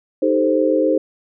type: chord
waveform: sine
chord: A half-diminished seventh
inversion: second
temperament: equal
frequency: 311.1 / 392 / 440 / 523.3 Hz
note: Eb4 / G4 / A4 / C5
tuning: 0 / 0 / 0 / 0 cents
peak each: -18 / -22 / -21 / -17 dBFS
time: 0.22-0.98 s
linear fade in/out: 5 ms
effects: none